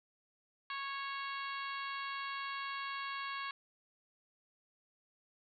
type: harmonic tone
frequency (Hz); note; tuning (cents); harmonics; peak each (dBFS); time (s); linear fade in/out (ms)
552; C#5; -7; 2 / 3 / 4 / 5 / 6 / 7 / 8; -41 / -45 / -47 / -49 / -51 / -52 / -53; 0.7-3.51; 2
effects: none